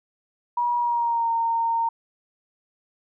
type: tone with pitch glide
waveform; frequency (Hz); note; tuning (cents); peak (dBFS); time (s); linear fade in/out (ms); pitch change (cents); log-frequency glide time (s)
sine; 961 to 919.7; B5 to A#5; -48 to -24; -20; 0.57-1.89; 5; -76; 0.78-1.3
effects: none